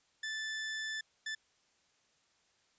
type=tone bursts at uneven times; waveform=sawtooth; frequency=1755 Hz; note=A6; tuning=5 cents flat; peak=-33 dBFS; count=2; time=0.23-1.01 / 1.26-1.35 s; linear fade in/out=5 ms; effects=white hiss -72 dBFS RMS until 2.78 s + resampled to 16000 Hz